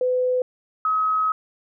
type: tone pair in turn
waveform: sine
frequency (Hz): 504 / 1275.1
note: B4 / D#6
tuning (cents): +35 / +42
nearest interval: octave + major third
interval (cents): 1607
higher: second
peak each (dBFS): -18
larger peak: neither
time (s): 0.01-0.42 / 0.85-1.32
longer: second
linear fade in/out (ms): 2
effects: none